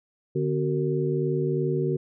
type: tone cluster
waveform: sine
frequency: 148.3 / 257.3 / 374.3 / 457.1 Hz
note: D3 / C4 / F#4 / A#4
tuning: +17 / -29 / +20 / -34 cents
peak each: -26 / -33 / -26 / -31 dBFS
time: 0.35-1.97 s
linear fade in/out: 10 ms
effects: none